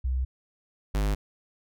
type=tone pair in turn; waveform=sine / square; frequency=64.1 / 50.88 Hz; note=C2 / G#1; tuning=-35 / -35 cents; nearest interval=major third; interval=400 cents; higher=first; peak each=-24 dBFS; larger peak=neither; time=0.04-0.25 / 0.94-1.15 s; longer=neither; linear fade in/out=10 ms; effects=none